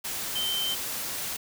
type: tone in noise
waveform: sine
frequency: 3105 Hz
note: G7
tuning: 17 cents flat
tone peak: -27 dBFS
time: 0.35-0.75 s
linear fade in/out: 10 ms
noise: white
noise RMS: -33 dBFS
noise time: 0.04-1.37 s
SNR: +3 dB
effects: none